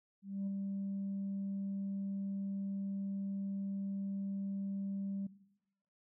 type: tone with ADSR envelope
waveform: sine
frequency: 196.6 Hz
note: G3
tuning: 5 cents sharp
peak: -32 dBFS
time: 0.22-5.27 s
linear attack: 250 ms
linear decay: 13 ms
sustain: -3 dB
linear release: 6 ms
effects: noise-tail reverb RT60 0.9 s tail -19 dB re dry + tanh soft clip ceiling -33 dBFS